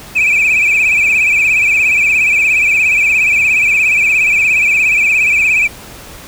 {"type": "tone with vibrato", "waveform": "sine", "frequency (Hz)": 2446, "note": "D#7", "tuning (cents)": -30, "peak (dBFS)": -6, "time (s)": [0.15, 5.68], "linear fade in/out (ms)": 20, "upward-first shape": "sine", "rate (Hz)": 17, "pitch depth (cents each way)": 96, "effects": ["tanh soft clip ceiling -6 dBFS", "pink hiss -33 dBFS RMS until 6.27 s"]}